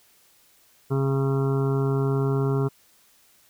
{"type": "harmonic tone", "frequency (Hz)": 136.2, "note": "C#3", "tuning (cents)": -30, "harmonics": [1, 2, 3, 5, 6, 7, 8, 9, 10], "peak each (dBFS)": [-22, -30, -26, -40, -44, -41, -40, -42, -40], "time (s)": [0.9, 2.69], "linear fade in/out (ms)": 20, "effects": ["white hiss -59 dBFS RMS until 3.49 s"]}